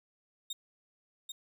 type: tone with echo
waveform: 30% pulse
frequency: 3696 Hz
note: A#7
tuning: 16 cents flat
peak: -33 dBFS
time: 0.5-0.53 s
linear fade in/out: 5 ms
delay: 790 ms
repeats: 1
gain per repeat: -4 dB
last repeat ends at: 1.32 s
effects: none